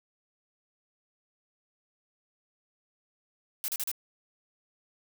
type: noise bursts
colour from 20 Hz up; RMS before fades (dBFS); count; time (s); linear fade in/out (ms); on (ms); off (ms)
blue; -32; 4; 3.64-3.915; 0; 41; 37
effects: none